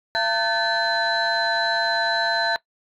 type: tone cluster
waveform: sine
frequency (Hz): 679 / 903 / 1526 / 1740 / 4051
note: F5 / A5 / G6 / A6 / B7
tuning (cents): -49 / +45 / -47 / -20 / +43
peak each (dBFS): -25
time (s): 0.15-2.56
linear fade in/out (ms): 0
effects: noise-tail reverb RT60 0.1 s tail -19 dB re dry + tanh soft clip ceiling -12 dBFS

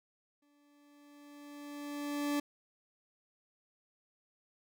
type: tone with exponential growth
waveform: 40% pulse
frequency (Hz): 290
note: D4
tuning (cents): -22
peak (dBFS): -29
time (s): 0.42-2.4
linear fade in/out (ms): 5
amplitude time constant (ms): 430
effects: none

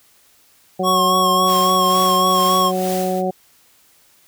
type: harmonic tone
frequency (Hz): 185.4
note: F#3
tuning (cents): +4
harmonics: 1 / 2 / 3 / 4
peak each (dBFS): -23 / -23 / -23 / -23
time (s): 0.79-3.31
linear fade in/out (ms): 10
type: tone with vibrato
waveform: square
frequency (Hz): 1092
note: C#6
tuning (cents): -26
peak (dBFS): -15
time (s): 0.83-2.72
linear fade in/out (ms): 50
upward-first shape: sine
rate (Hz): 3.6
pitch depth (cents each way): 34
type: noise with tremolo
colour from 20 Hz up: white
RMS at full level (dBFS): -29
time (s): 1.45-3.23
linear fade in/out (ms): 50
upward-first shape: sine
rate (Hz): 2.2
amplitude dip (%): 65
effects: white hiss -54 dBFS RMS until 4.27 s

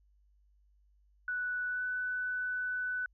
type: tone with pitch glide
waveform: sine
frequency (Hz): 1481 to 1495.6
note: F#6 to F#6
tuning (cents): +1 to +18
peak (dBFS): -32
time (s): 1.28-3.06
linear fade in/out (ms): 2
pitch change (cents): +17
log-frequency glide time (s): 1.68-1.83
effects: added 50 Hz sine -64 dBFS peak until 3.13 s

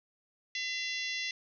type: harmonic tone with a mistuned harmonic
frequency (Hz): 685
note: F5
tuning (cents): -34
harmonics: 3 / 4 / 5 / 6 / 7 / 8 / 9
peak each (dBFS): -37 / -39 / -41 / -43 / -44 / -45 / -46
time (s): 0.55-1.31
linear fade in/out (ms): 2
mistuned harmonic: 3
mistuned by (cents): -25
effects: none

